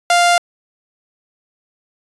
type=tone; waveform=sawtooth; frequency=698.5 Hz; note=F5; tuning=in tune; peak=-6 dBFS; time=0.1-0.38 s; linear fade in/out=2 ms; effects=resampled to 24000 Hz